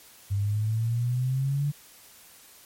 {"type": "exponential sweep", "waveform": "sine", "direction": "up", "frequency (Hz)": [98, 146.6], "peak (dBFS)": -23, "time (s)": [0.3, 1.72], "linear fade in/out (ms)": 20, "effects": ["white hiss -52 dBFS RMS until 2.65 s", "MP3 64 kbps"]}